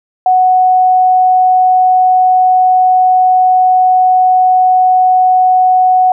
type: tone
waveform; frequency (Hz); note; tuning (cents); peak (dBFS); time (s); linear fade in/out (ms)
sine; 740; F#5; 0; -5; 0.26-6.12; 2
effects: none